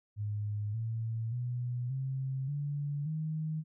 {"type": "tone with pitch steps", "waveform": "sine", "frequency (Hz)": [104.4, 113.19, 122.73, 133.06, 144.27, 156.42], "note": ["G#2", "A2", "B2", "C3", "D3", "D#3"], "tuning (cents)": [10, 49, -10, 29, -30, 10], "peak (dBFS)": -32, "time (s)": [0.16, 3.64], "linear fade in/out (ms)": 50, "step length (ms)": 580, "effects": []}